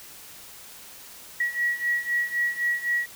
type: beating tone pair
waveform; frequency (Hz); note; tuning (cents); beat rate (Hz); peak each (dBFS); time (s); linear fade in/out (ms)
sine; 1918 / 1921.9; A#6 / B6; +49 / -48; 3.9; -28 / -25; 1.4-3.06; 5
effects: white hiss -45 dBFS RMS until 3.15 s